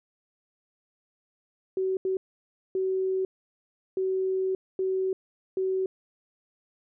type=tone bursts at uneven times; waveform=sine; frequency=378 Hz; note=F#4; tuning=37 cents sharp; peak=-24 dBFS; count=6; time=1.77-1.97 / 2.05-2.17 / 2.75-3.25 / 3.97-4.55 / 4.79-5.13 / 5.57-5.86 s; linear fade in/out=2 ms; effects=none